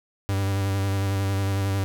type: tone with vibrato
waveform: 45% pulse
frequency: 98 Hz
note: G2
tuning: in tune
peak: -22 dBFS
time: 0.29-1.84 s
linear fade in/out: 0 ms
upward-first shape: square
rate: 11 Hz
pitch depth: 20 cents each way
effects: none